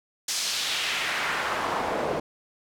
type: noise with band-pass filter sweep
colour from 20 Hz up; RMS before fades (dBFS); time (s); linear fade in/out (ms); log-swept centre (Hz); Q
pink; -28; 0.28-2.2; 5; 6100 to 500; 1.3
effects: none